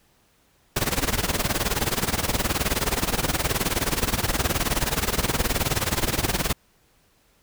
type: noise with tremolo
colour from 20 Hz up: pink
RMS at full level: -21 dBFS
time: 0.76-6.53 s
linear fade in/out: 5 ms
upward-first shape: sine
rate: 19 Hz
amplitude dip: 85%
effects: pink hiss -62 dBFS RMS until 7.42 s